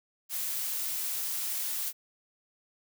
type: noise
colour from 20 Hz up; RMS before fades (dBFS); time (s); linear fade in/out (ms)
blue; -33; 0.29-1.93; 50
effects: none